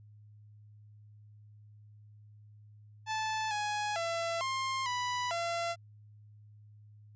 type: tone with pitch steps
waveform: sawtooth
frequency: 873 / 836 / 672 / 1061 / 987 / 681 Hz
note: A5 / G#5 / E5 / C6 / B5 / F5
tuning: -14 / +11 / +33 / +24 / -1 / -44 cents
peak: -28 dBFS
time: 3.06-5.76 s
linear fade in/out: 50 ms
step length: 450 ms
effects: added 105 Hz sine -53 dBFS peak until 7.15 s + resampled to 16000 Hz